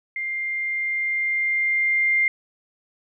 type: tone with level ramp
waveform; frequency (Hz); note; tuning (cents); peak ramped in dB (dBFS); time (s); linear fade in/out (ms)
sine; 2100; C7; +6; -25 to -16; 0.16-2.28; 2
effects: none